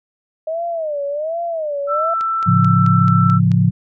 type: tone with vibrato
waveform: sine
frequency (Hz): 622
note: D#5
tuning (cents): -1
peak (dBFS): -19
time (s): 0.47-2.14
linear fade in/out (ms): 5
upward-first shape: sine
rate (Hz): 1.3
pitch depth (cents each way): 170
type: tone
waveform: sine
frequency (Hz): 1331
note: E6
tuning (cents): +16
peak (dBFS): -16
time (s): 1.87-3.4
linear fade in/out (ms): 50
type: click train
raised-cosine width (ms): 0.2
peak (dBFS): -16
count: 7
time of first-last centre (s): 2.21-3.517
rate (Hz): 4.59
type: chord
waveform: sine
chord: A augmented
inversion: none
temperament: equal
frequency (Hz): 110 / 138.59 / 174.61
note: A2 / C#3 / E#3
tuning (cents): 0 / 0 / 0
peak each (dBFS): -15 / -16 / -14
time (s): 2.46-3.71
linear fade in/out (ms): 20
effects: none